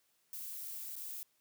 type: noise with dropouts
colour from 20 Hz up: violet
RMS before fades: -44 dBFS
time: 0.33-1.23 s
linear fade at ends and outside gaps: 0 ms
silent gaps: 0.955-0.964 s
effects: white hiss -75 dBFS RMS until 1.4 s + high-pass 80 Hz 12 dB/octave